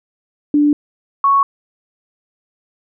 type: tone pair in turn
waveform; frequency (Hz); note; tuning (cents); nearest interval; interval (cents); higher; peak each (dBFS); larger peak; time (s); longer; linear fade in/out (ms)
sine; 293.7 / 1108.9; D4 / C#6; 0 / 0; octave + major seventh; 2300; second; -9; neither; 0.54-0.73 / 1.24-1.43; neither; 2
effects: none